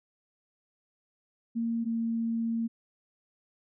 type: tone pair in turn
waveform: sine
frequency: 230.6 / 228.9 Hz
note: A#3 / A#3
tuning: -19 / -31 cents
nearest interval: unison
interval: 12 cents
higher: first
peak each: -27 dBFS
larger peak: neither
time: 1.55-1.85 / 1.85-2.68 s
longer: second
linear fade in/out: 20 ms
effects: none